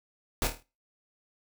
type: noise with echo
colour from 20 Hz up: pink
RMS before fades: -28 dBFS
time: 0.42-0.47 s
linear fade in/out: 0 ms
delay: 26 ms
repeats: 6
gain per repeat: -6 dB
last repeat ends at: 0.626 s
effects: noise-tail reverb RT60 0.3 s tail -20 dB re dry